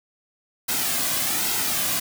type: noise with flanger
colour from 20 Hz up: white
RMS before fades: -24 dBFS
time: 0.68-2 s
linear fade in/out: 10 ms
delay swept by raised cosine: 1.7 to 2.25 ms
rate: 1.2 Hz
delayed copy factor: -0.55
effects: none